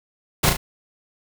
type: noise with echo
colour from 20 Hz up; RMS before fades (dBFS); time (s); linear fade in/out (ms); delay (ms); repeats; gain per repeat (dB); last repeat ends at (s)
pink; -17; 0.43-0.5; 10; 35; 2; -5; 0.57
effects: none